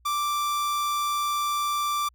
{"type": "tone", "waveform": "45% pulse", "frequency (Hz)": 1174, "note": "D6", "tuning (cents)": -1, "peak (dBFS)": -24, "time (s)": [0.05, 2.09], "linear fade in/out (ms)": 10, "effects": ["added 60 Hz sine -57 dBFS peak until 2.14 s"]}